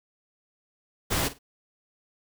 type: noise with echo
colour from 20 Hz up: pink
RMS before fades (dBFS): -26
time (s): 1.1-1.29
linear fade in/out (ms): 20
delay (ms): 50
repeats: 2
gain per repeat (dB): -15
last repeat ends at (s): 1.39
effects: none